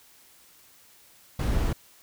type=noise; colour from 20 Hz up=brown; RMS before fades=-25 dBFS; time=1.39-1.73 s; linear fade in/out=5 ms; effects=white hiss -56 dBFS RMS until 2.02 s